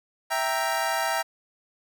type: chord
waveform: 25% pulse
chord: E diminished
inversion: none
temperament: equal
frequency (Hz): 659.3 / 784 / 932.3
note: E5 / G5 / Bb5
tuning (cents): 0 / 0 / 0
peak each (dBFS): -25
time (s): 0.3-1.23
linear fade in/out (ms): 20
effects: none